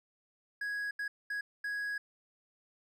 triangle tone bursts at uneven times, 1661.2 Hz, G#6, in tune, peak -32 dBFS, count 4, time 0.61-0.91 / 0.99-1.08 / 1.3-1.41 / 1.64-1.98 s, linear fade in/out 5 ms, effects none

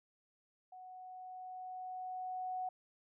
sine tone with level ramp, 740 Hz, F#5, in tune, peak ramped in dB -50 to -36 dBFS, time 0.72-2.69 s, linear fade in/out 5 ms, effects none

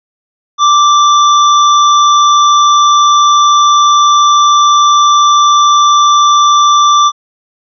square tone, 1174.7 Hz, D6, in tune, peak -5 dBFS, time 0.58-7.12 s, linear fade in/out 50 ms, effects resampled to 16000 Hz

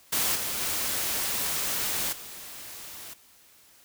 white noise with level steps, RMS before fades -26 / -31 / -29 / -42 dBFS, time 0.12-3.14 s, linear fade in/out 10 ms, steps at 0.35 / 0.6 / 2.12 s, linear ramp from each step 10 ms, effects white hiss -57 dBFS RMS until 3.84 s

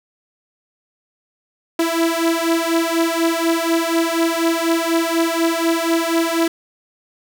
sawtooth beating tone pair, 329.6 / 333.7 Hz, E4 / E4, 0 / +21 cents, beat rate 4.1 Hz, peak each -15 dBFS, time 1.79-6.48 s, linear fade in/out 5 ms, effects none

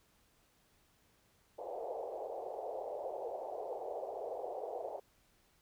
pink band-pass noise, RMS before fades -42 dBFS, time 1.58-5 s, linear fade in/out 10 ms, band 430 to 780 Hz, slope 48 dB/octave, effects pink hiss -71 dBFS RMS until 5.61 s

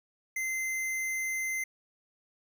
square tone, 2072 Hz, C7, 17 cents flat, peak -31 dBFS, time 0.36-1.64 s, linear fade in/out 5 ms, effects none

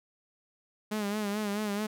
sawtooth tone with vibrato, 207.7 Hz, G#3, in tune, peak -26 dBFS, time 0.91-1.87 s, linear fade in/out 10 ms, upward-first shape sine, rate 4.6 Hz, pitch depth 63 cents each way, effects none

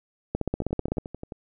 two click trains, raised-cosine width 2 ms, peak -22 / -12 dBFS, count 9 / 11, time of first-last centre 0.62-1.322 / 0.35-0.983 s, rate 11.4 / 15.8 Hz, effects none

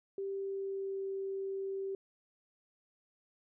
sine tone with pitch glide, 392 to 388.6 Hz, G4 to G4, 0 to -15 cents, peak -35 dBFS, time 0.18-1.95 s, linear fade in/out 2 ms, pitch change -15 cents, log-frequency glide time 0.31-1.06 s, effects none

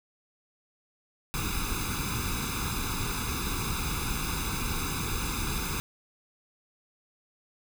pink noise with comb filter, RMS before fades -31 dBFS, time 1.34-5.8 s, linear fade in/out 0 ms, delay 0.8 ms, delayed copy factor +1, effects none

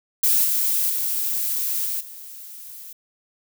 violet noise with level steps, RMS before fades -18 / -21 / -24 / -26 / -39 dBFS, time 0.23-2.93 s, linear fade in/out 5 ms, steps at 0.44 / 0.89 / 1.85 / 2 s, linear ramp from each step 10 ms, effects none

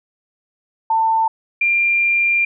sine tone pair in turn, 894 / 2387 Hz, A5 / D7, +27 / +28 cents, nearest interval octave + perfect fourth, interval 1701 cents, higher second, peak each -13 dBFS, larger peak neither, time 0.9-1.28 / 1.61-2.45 s, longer second, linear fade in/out 5 ms, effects none

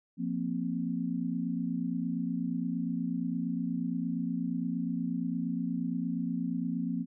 sine chord, F suspended fourth, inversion none, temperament equal, 174.61 / 233.1 / 261.6 Hz, F3 / Bb3 / C4, 0 / 0 / 0 cents, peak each -34 dBFS, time 0.17-7.06 s, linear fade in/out 50 ms, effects none

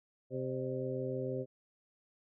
harmonic tone with a mistuned harmonic, 130.1 Hz, C3, 9 cents flat, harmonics 1 / 2 / 3 / 4 / 5, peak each -40 / -42 / -39 / -39 / -47 dBFS, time 0.3-1.46 s, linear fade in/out 50 ms, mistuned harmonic 5, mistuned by -120 cents, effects none

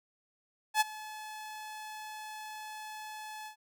sawtooth tone with ADSR envelope, 859 Hz, A5, 42 cents flat, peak -18 dBFS, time 0.74-3.56 s, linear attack 67 ms, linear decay 22 ms, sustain -20 dB, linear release 96 ms, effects none

